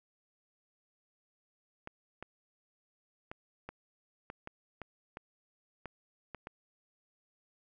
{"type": "clicks", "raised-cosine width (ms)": 0.5, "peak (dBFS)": -27, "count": 11, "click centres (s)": [1.874, 2.226, 3.315, 3.69, 4.301, 4.474, 4.817, 5.171, 5.857, 6.347, 6.471], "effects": []}